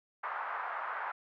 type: band-pass noise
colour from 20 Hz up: pink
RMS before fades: -38 dBFS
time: 0.23-1.12 s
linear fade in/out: 10 ms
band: 870 to 1500 Hz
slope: 24 dB/octave
effects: none